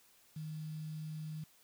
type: tone with quantisation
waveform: sine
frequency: 155.56 Hz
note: D#3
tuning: in tune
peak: -40 dBFS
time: 0.36-1.44 s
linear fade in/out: 5 ms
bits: 10
effects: white hiss -66 dBFS RMS until 1.63 s